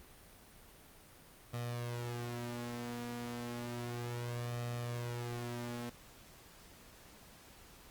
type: tone with flanger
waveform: sawtooth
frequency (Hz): 120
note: B2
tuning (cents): -49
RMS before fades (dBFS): -41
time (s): 1.53-5.9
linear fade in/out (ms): 10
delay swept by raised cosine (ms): 1.6 to 4.1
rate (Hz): 0.32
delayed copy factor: +0.6
effects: pink hiss -58 dBFS RMS until 7.9 s + Opus 32 kbps